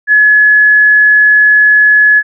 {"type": "tone", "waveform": "sine", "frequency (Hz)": 1700, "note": "G#6", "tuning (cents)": 40, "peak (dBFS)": -3, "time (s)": [0.07, 2.23], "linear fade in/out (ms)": 50, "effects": []}